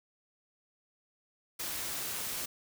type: noise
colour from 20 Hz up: white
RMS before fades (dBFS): -37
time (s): 1.59-2.46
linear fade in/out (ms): 10
effects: none